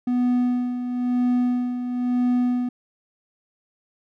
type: tone with tremolo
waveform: triangle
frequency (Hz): 246.9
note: B3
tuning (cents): 0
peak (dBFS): -15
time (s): 0.07-2.69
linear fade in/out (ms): 5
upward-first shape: sine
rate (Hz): 1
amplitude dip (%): 60
effects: none